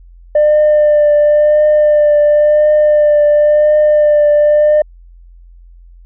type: tone with vibrato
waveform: sine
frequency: 598 Hz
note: D5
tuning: 31 cents sharp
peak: -4 dBFS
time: 0.35-4.82 s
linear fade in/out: 5 ms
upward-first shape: triangle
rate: 0.95 Hz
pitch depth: 22 cents each way
effects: tanh soft clip ceiling -4 dBFS + added 43 Hz sine -36 dBFS peak until 6.05 s